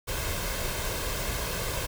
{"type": "noise with comb filter", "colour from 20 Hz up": "pink", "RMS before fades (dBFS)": -31, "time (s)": [0.07, 1.87], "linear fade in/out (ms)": 20, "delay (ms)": 1.9, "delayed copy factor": 0.5, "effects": []}